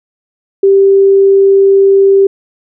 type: tone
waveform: sine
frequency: 392 Hz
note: G4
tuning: in tune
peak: -3 dBFS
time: 0.63-2.27 s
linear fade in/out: 5 ms
effects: none